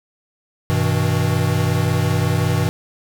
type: chord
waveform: square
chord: G augmented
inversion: none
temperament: equal with one note detuned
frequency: 98 / 123.47 / 159.66 Hz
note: G2 / B2 / D#3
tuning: 0 / 0 / +45 cents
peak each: -21 dBFS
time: 0.7-2.69 s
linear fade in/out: 0 ms
effects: none